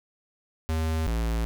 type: tone pair in turn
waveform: square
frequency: 80 / 56.5 Hz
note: D#2 / A1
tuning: +49 / +47 cents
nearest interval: tritone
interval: 602 cents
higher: first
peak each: -25 dBFS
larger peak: neither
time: 0.69-1.07 / 1.07-1.45 s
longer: neither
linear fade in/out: 0 ms
effects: none